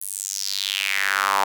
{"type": "tone with high-pass filter sweep", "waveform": "sawtooth", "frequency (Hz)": 98, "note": "G2", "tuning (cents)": 0, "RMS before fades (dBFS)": -24, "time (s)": [0.01, 1.44], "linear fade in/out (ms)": 5, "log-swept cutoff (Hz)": [11000, 880], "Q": 3.9, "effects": []}